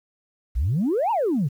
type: exponential two-way sweep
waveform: sine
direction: up then down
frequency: 51.91 to 967 to 123.9 Hz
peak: -18 dBFS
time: 0.55-1.49 s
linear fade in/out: 20 ms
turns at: 1.11 s
effects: tanh soft clip ceiling -16 dBFS + 9-bit